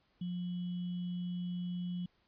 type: tone with sample-and-hold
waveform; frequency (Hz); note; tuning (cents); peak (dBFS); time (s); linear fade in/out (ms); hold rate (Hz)
sine; 177.8; F3; +31; -35; 0.21-2.06; 5; 3150
effects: pink hiss -73 dBFS RMS until 2.27 s + resampled to 11025 Hz